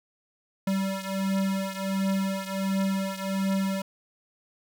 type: beating tone pair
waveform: square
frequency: 193 / 194.4 Hz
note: G3 / G3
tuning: -27 / -14 cents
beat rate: 1.4 Hz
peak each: -28 / -31 dBFS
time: 0.67-3.82 s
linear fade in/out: 5 ms
effects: none